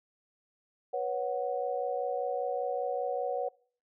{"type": "chord", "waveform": "sine", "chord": "B suspended second", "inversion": "none", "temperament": "equal with one note detuned", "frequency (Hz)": [489.3, 554.4, 740], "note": ["B4", "C#5", "F#5"], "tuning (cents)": [-16, 0, 0], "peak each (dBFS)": -34, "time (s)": [0.93, 3.49], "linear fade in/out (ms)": 10, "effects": ["noise-tail reverb RT60 0.5 s tail -24 dB re dry"]}